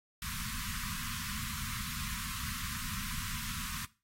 pink band-stop noise, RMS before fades -39 dBFS, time 0.22-3.85 s, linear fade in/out 2 ms, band 240 to 1000 Hz, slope 96 dB/octave, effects noise-tail reverb RT60 0.3 s tail -18 dB re dry + AAC 48 kbps

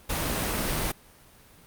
pink noise, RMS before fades -28 dBFS, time 0.09-0.92 s, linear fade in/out 10 ms, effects pink hiss -54 dBFS RMS until 1.66 s + Opus 32 kbps

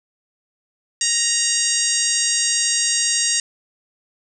harmonic tone with a mistuned harmonic, 938 Hz, A#5, 11 cents sharp, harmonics 2 / 3 / 4 / 5 / 6 / 7 / 8 / 9, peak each -28 / -28 / -29 / -25 / -25 / -22 / -27 / -23 dBFS, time 1.01-3.4 s, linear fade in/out 2 ms, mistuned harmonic 7, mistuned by +21 cents, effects none

